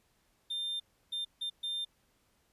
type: tone bursts at uneven times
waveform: triangle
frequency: 3600 Hz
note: A7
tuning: 39 cents sharp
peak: -32 dBFS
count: 4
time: 0.5-0.8 / 1.12-1.25 / 1.41-1.5 / 1.63-1.85 s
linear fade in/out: 10 ms
effects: pink hiss -72 dBFS RMS until 2.52 s + resampled to 32000 Hz